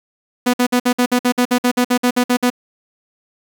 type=tone bursts; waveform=sawtooth; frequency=246.9 Hz; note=B3; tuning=in tune; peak=-8 dBFS; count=16; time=0.46-2.502 s; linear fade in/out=10 ms; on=77 ms; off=54 ms; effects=7-bit